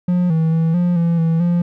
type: tone with pitch steps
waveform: triangle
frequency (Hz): 178.3 / 161.2 / 163 / 176.1 / 168.7 / 163.8 / 173.6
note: F3 / E3 / E3 / F3 / E3 / E3 / F3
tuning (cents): +36 / -38 / -19 / +15 / +40 / -11 / -10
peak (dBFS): -11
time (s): 0.08-1.62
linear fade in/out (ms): 5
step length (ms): 220
effects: none